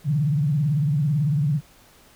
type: tone with vibrato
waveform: sine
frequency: 146.83 Hz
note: D3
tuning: in tune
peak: -18 dBFS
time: 0.04-1.61 s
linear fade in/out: 50 ms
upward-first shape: triangle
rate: 18 Hz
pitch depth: 210 cents each way
effects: pink hiss -53 dBFS RMS until 2.15 s